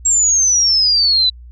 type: exponential sweep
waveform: sine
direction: down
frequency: 7620 to 3942 Hz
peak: -10 dBFS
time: 0.05-1.3 s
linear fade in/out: 10 ms
effects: added 60 Hz sine -34 dBFS peak until 1.51 s